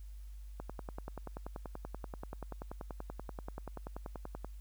click train, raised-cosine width 1 ms, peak -28 dBFS, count 41, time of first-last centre 0.6-4.446 s, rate 10.4 Hz, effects added 50 Hz sine -45 dBFS peak until 4.6 s + white hiss -69 dBFS RMS until 4.6 s

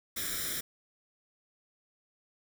white noise with comb filter, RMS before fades -35 dBFS, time 0.16-0.61 s, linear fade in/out 10 ms, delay 0.55 ms, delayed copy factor +0.9, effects none

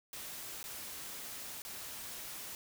white noise with dropouts, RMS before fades -45 dBFS, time 0.13-2.55 s, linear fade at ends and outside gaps 1 ms, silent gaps 0.63-0.64 / 1.62-1.65 s, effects none

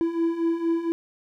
triangle beating tone pair, 330 / 334.3 Hz, E4 / E4, +2 / +24 cents, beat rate 4.3 Hz, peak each -26 / -21 dBFS, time 0.01-0.92 s, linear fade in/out 0 ms, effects none

